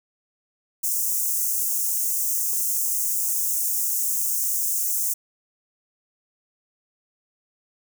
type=high-pass noise; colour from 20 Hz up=white; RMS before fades=-24 dBFS; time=0.83-5.14 s; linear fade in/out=10 ms; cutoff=6100 Hz; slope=48 dB/octave; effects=none